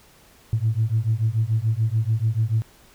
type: beating tone pair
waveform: sine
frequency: 107.9 / 114.8 Hz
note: A2 / A#2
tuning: -33 / -26 cents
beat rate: 6.9 Hz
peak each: -21 dBFS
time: 0.53-2.62 s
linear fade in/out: 0 ms
effects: tanh soft clip ceiling -12 dBFS + pink hiss -53 dBFS RMS until 2.94 s